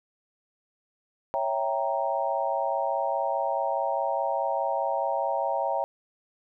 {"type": "chord", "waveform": "sine", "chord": "C# diminished seventh", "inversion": "none", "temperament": "equal", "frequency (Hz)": [554.4, 659.3, 784, 932.3], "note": ["C#5", "E5", "G5", "Bb5"], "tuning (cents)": [0, 0, 0, 0], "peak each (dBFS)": -30, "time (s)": [1.34, 5.84], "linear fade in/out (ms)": 0, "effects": []}